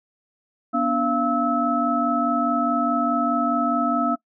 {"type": "tone cluster", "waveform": "sine", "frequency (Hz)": [243.4, 288.2, 686, 1301], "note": ["B3", "D4", "F5", "E6"], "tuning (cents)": [-25, -33, -31, -23], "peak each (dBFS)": [-24, -25, -25, -23], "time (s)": [0.73, 4.16], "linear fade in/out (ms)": 20, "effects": ["noise-tail reverb RT60 0.1 s tail -21 dB re dry"]}